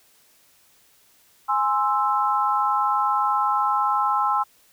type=chord; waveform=sine; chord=Ab augmented; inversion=none; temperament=equal; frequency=830.6 / 1046.5 / 1318.5 Hz; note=Ab5 / C6 / E6; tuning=0 / 0 / 0 cents; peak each=-23 dBFS; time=1.48-4.44 s; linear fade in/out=20 ms; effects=white hiss -58 dBFS RMS until 4.72 s